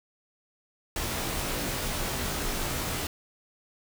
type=noise with comb filter; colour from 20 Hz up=pink; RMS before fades=-31 dBFS; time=0.96-3.07 s; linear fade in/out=2 ms; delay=19 ms; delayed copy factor=-1; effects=none

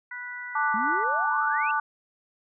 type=harmonic tone; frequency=492 Hz; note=B4; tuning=7 cents flat; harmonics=2 / 3 / 4; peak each=-44 / -37 / -37 dBFS; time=0.11-1.04 s; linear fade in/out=5 ms
type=chord; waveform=sine; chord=D major; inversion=second; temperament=equal; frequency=880 / 1174.7 / 1480 Hz; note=A5 / D6 / F#6; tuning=0 / 0 / 0 cents; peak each=-27 dBFS; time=0.55-1.8 s; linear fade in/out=5 ms
type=exponential sweep; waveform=sine; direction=up; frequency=203.7 to 2755 Hz; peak=-32 dBFS; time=0.74-1.71 s; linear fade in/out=2 ms
effects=none

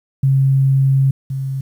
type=tone pair in turn; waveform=sine; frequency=135.2 / 134.69 Hz; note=C#3 / C#3; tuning=-43 / -49 cents; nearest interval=unison; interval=6 cents; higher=first; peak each=-10 / -19 dBFS; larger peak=first; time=0.23-1.11 / 1.3-1.61 s; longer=first; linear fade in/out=5 ms; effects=8-bit

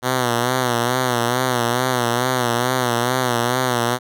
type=tone with vibrato; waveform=5% pulse; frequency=123.47 Hz; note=B2; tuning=in tune; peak=-6 dBFS; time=0.02-3.99 s; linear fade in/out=50 ms; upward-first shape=sine; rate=2.3 Hz; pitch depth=78 cents each way; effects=none

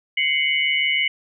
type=tone cluster; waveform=sine; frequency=2076 / 2222 / 2960 Hz; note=C7 / C#7 / F#7; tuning=-14 / +4 / 0 cents; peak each=-22 dBFS; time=0.17-1.08 s; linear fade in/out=5 ms; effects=none

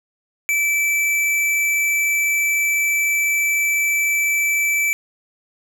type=tone; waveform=square; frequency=2318 Hz; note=D7; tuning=23 cents flat; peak=-17 dBFS; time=0.49-4.93 s; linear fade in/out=0 ms; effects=none

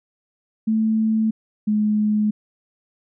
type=tone pair in turn; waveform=sine; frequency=220 / 211.7 Hz; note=A3 / G#3; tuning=0 / +33 cents; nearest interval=minor second; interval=67 cents; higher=first; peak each=-16 dBFS; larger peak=neither; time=0.67-1.31 / 1.67-2.31 s; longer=neither; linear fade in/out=10 ms; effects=none

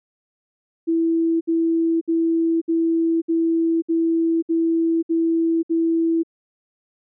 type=tone bursts; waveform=sine; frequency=329.6 Hz; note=E4; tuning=in tune; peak=-16 dBFS; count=9; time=0.87-6.234 s; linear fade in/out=20 ms; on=540 ms; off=63 ms; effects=none

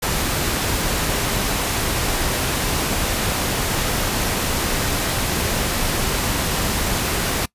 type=noise; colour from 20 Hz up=pink; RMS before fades=-21 dBFS; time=0.02-7.46 s; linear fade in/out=10 ms; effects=noise-tail reverb RT60 0.1 s tail -23 dB re dry + resampled to 32000 Hz

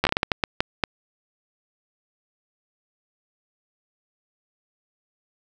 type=slowing click train; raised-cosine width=0.3 ms; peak=-3 dBFS; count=11; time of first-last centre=0.04-0.838 s; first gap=12 ms; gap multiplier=1.39; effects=7-bit

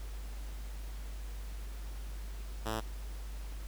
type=tone; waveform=5% pulse; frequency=110 Hz; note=A2; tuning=in tune; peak=-23 dBFS; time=2.65-2.81 s; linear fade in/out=20 ms; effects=added 50 Hz sine -39 dBFS peak until 3.67 s + pink hiss -54 dBFS RMS until 3.67 s

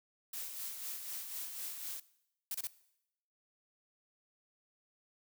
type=noise with tremolo; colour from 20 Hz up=blue; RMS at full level=-41 dBFS; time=0.33-2 s; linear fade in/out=5 ms; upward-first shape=sine; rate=4 Hz; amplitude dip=45%
type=noise bursts; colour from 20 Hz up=blue; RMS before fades=-38 dBFS; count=3; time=2.51-2.671 s; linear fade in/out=2 ms; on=35 ms; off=28 ms
effects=noise-tail reverb RT60 0.8 s tail -19 dB re dry

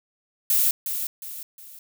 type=noise with echo; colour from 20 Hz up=violet; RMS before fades=-20 dBFS; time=0.5-0.71 s; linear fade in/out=2 ms; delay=360 ms; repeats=3; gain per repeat=-8 dB; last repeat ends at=1.79 s; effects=none

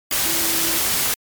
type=tone in noise; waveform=sine; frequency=330 Hz; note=E4; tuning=2 cents sharp; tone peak=-30 dBFS; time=0.26-0.78 s; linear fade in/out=2 ms; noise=white; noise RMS=-20 dBFS; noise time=0.11-1.14 s; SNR=-13 dB; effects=MP3 96 kbps

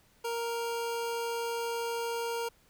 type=tone; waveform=25% pulse; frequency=466.2 Hz; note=A#4; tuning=in tune; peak=-28 dBFS; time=0.24-2.49 s; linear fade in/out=10 ms; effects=pink hiss -65 dBFS RMS until 2.69 s

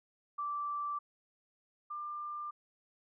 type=tone pair in turn; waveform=sine; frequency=1168 / 1193.2 Hz; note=D6 / D6; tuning=-10 / +27 cents; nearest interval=unison; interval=37 cents; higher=second; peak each=-34 / -38 dBFS; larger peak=first; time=0.38-0.99 / 1.9-2.51 s; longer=neither; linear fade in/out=10 ms; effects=none

